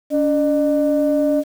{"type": "tone pair together", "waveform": "sine", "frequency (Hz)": [285.5, 605], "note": ["D4", "D#5"], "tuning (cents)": [-49, -49], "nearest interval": "octave + minor second", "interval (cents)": 1300, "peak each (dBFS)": -16, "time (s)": [0.1, 1.44], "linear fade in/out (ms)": 50, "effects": ["tanh soft clip ceiling -8 dBFS", "7-bit"]}